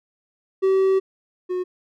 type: tone pair in turn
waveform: triangle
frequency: 383.1 / 364.1 Hz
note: G4 / F#4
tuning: -40 / -28 cents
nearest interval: minor second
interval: 88 cents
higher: first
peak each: -13 / -20 dBFS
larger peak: first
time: 0.62-1 / 1.49-1.64 s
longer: first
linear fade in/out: 20 ms
effects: none